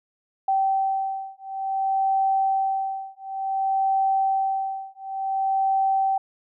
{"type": "beating tone pair", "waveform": "sine", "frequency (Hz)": [774, 774.56], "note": ["G5", "G5"], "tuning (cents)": [-22, -21], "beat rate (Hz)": 0.56, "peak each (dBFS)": -24, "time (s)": [0.48, 6.18], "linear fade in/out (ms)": 5, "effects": []}